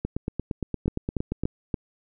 two click trains, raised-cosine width 3 ms, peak -14 / -12 dBFS, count 13 / 4, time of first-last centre 0.05-1.436 / 0.88-1.742 s, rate 8.66 / 3.48 Hz, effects none

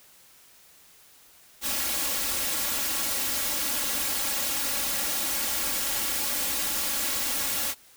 white noise with comb filter, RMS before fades -28 dBFS, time 1.61-7.75 s, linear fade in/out 50 ms, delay 3.6 ms, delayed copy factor +0.85, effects white hiss -55 dBFS RMS until 7.96 s

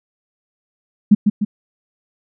sine tone with echo, 207.7 Hz, G#3, in tune, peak -4 dBFS, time 1.11-1.15 s, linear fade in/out 10 ms, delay 150 ms, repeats 2, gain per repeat -5 dB, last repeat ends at 1.45 s, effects none

